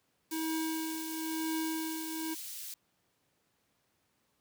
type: high-pass noise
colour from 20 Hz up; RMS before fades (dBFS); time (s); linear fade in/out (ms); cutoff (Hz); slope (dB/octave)
white; -43; 0.31-2.74; 2; 3300; 12
type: tone with tremolo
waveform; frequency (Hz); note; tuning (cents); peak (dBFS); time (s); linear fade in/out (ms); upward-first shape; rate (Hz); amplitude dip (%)
square; 320; D#4; +49; -32; 0.31-2.35; 20; triangle; 1; 60
effects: pink hiss -75 dBFS RMS until 4.4 s + high-pass 100 Hz 12 dB/octave